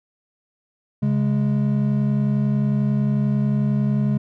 triangle tone pair together, 136.55 / 207.7 Hz, C#3 / G#3, -26 / 0 cents, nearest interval perfect fifth, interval 726 cents, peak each -18 dBFS, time 1.02-4.18 s, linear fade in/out 10 ms, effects none

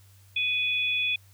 sine tone pair together, 2492 / 3417 Hz, D#7 / G#7, +2 / +49 cents, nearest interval perfect fourth, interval 547 cents, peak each -25 / -29 dBFS, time 0.36-1.16 s, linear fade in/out 5 ms, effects added 97 Hz sine -53 dBFS peak until 1.33 s + white hiss -61 dBFS RMS until 1.33 s

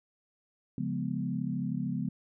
sine chord, C# dominant seventh, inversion none, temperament equal, 138.59 / 174.61 / 207.7 / 246.9 Hz, C#3 / E#3 / G#3 / B3, 0 / 0 / 0 / 0 cents, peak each -36 / -35 / -36 / -35 dBFS, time 0.78-2.09 s, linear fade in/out 2 ms, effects none

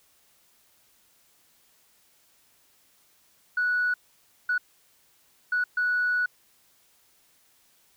sine tone bursts at uneven times, 1472 Hz, F#6, 9 cents flat, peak -21 dBFS, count 4, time 3.57-3.94 / 4.49-4.58 / 5.52-5.64 / 5.77-6.26 s, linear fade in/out 5 ms, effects tanh soft clip ceiling -18 dBFS + white hiss -63 dBFS RMS until 7.96 s

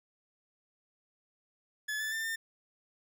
40% pulse tone with pitch steps, 1715 / 1746 / 1790 / 1800 Hz, A6 / A6 / A6 / A6, -45 / -14 / +29 / +39 cents, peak -32 dBFS, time 1.88-2.36 s, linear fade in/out 10 ms, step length 120 ms, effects none

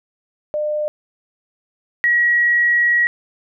sine tone pair in turn, 602 / 1911.2 Hz, D5 / A#6, +43 / +43 cents, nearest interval octave + minor sixth, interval 2000 cents, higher second, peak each -18 / -12 dBFS, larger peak second, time 0.54-0.88 / 2.04-3.07 s, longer second, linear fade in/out 0 ms, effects none

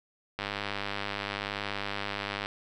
click train, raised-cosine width 0.3 ms, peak -16 dBFS, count 210, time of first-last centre 0.39-2.459 s, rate 101 Hz, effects none

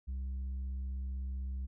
triangle tone with tanh clipping, 65.41 Hz, C2, in tune, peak -36 dBFS, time 0.07-1.67 s, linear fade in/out 20 ms, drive 8 dB, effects none

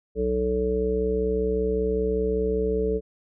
harmonic tone, 62.6 Hz, B1, 24 cents sharp, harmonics 1 / 3 / 5 / 7 / 9, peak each -29 / -31 / -34 / -23 / -35 dBFS, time 0.15-3.01 s, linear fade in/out 50 ms, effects none

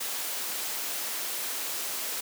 white high-pass noise, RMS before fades -33 dBFS, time 0-2.21 s, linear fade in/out 10 ms, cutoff 310 Hz, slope 12 dB/octave, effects none

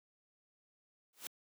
white noise with exponential growth, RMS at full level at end -39 dBFS, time 1.13-1.27 s, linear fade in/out 2 ms, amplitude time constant 30 ms, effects high-pass 200 Hz 12 dB/octave

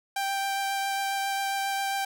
sawtooth tone with vibrato, 786 Hz, G5, 4 cents sharp, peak -23 dBFS, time 0.16-2.05 s, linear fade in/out 5 ms, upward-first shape triangle, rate 7.4 Hz, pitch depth 10 cents each way, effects none

